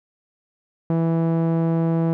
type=tone with low-pass filter; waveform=sawtooth; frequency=164.81 Hz; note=E3; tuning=in tune; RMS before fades=-20 dBFS; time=0.9-2.13 s; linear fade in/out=0 ms; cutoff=720 Hz; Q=0.73; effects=none